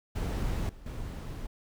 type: noise with level steps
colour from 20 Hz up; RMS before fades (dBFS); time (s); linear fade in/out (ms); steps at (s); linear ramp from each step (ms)
brown; -31 / -49 / -38; 0.15-1.47; 10; 0.69 / 0.86; 2
effects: none